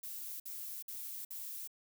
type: noise bursts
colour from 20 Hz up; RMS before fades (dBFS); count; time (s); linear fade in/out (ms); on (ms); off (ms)
violet; -44; 4; 0.03-1.675; 5; 370; 55
effects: none